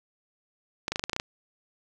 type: clicks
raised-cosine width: 0.2 ms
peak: -11 dBFS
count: 9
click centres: 0.881 / 0.92 / 0.959 / 0.995 / 1.039 / 1.096 / 1.132 / 1.164 / 1.199 s
effects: none